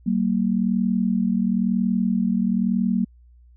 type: tone pair together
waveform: sine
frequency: 190.3 / 231.3 Hz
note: F#3 / A#3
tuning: +49 / -13 cents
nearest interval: minor third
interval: 338 cents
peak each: -21 dBFS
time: 0.06-3.05 s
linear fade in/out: 10 ms
effects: added 60 Hz sine -48 dBFS peak until 3.56 s